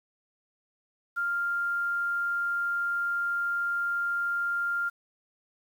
sine tone with quantisation, 1396.9 Hz, F6, in tune, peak -26 dBFS, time 1.16-4.9 s, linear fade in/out 20 ms, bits 9, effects none

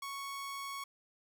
sawtooth tone, 1108.7 Hz, C#6, in tune, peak -36 dBFS, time 0.02-0.84 s, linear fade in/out 5 ms, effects none

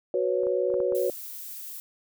sine chord, F# suspended fourth, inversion none, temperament equal, 370 / 493.9 / 554.4 Hz, F#4 / B4 / C#5, 0 / 0 / 0 cents, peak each -27 dBFS, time 0.14-1.1 s, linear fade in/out 2 ms
clicks, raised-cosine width 1 ms, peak -34 / -29 / -34 / -26 / -26 / -27 dBFS, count 6, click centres 0.434 / 0.469 / 0.702 / 0.741 / 0.803 / 0.923 s
violet noise, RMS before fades -39 dBFS, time 0.95-1.8 s, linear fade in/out 0 ms
effects none

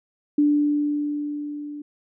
sine tone with level ramp, 293.7 Hz, D4, in tune, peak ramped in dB -14 to -32 dBFS, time 0.38-1.82 s, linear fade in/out 5 ms, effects none

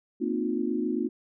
sine tone cluster, 231.2 / 258.2 / 306.5 / 357.2 Hz, A#3 / C4 / D#4 / F4, -14 / -23 / -26 / +39 cents, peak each -31 dBFS, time 0.2-1.09 s, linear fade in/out 20 ms, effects none

